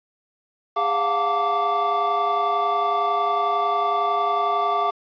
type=tone cluster; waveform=triangle; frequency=408.7 / 696 / 727 / 891 / 1164 Hz; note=G#4 / F5 / F#5 / A5 / D6; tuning=-28 / -6 / -31 / +22 / -16 cents; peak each=-27 / -22 / -28 / -28 / -20 dBFS; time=0.76-4.91 s; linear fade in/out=10 ms; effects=resampled to 11025 Hz + 8-bit